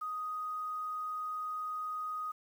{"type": "tone with quantisation", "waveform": "sine", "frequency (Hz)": 1248, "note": "D#6", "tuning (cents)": 5, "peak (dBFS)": -35, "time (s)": [0.01, 2.32], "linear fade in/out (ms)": 10, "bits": 10, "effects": []}